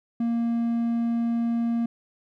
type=tone; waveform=triangle; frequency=233.1 Hz; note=A#3; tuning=in tune; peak=-20 dBFS; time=0.2-1.86 s; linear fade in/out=5 ms; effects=none